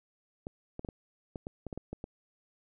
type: clicks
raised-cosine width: 2 ms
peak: -25 dBFS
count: 11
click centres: 0.469 / 0.794 / 0.848 / 0.888 / 1.358 / 1.469 / 1.667 / 1.728 / 1.776 / 1.93 / 2.041 s
effects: none